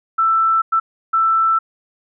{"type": "tone bursts at uneven times", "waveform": "sine", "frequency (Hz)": 1328, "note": "E6", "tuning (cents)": 12, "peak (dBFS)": -12, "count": 3, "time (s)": [[0.18, 0.62], [0.72, 0.8], [1.13, 1.59]], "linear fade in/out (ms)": 10, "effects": []}